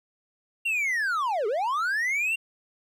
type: linear two-way sweep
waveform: triangle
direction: down then up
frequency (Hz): 2794 to 392 to 2794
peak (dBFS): -22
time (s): 0.65-2.36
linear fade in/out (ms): 10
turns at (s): 1.47
effects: none